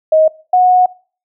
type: tone pair in turn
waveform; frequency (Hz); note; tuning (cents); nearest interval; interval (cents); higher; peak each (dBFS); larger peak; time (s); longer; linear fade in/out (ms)
sine; 629 / 731.2; D#5 / F#5; +19 / -21; minor third; 260; second; -6; neither; 0.12-0.28 / 0.53-0.86; second; 5
effects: noise-tail reverb RT60 0.4 s tail -22 dB re dry